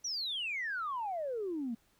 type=exponential sweep; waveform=sine; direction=down; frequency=6000 to 220 Hz; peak=-33 dBFS; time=0.04-1.75 s; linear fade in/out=10 ms; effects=tanh soft clip ceiling -29 dBFS + pink hiss -70 dBFS RMS until 1.99 s